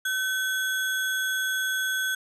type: tone with sample-and-hold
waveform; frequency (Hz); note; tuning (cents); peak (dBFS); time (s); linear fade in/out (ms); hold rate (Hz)
sine; 1528; G6; -45; -24; 0.05-2.15; 5; 4900
effects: resampled to 32000 Hz